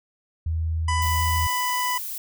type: tone with pitch glide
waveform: sine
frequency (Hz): 80.9 to 81.65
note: E2 to E2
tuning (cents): -32 to -16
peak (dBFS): -22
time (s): 0.46-1.47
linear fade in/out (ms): 5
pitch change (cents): +16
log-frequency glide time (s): 0.79-1.14
type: harmonic tone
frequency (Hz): 995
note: B5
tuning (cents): +13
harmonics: 1 / 2 / 3 / 5 / 6 / 7 / 8 / 9 / 10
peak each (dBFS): -24 / -30 / -34 / -38 / -40 / -41 / -42 / -43 / -44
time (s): 0.88-1.98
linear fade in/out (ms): 5
type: noise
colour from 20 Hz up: violet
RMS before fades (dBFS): -32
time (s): 1.02-2.18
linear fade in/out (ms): 2
effects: none